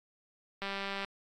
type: click train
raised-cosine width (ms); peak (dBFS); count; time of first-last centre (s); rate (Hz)
0.3; -21; 85; 0.62-1.046; 197
effects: AAC 64 kbps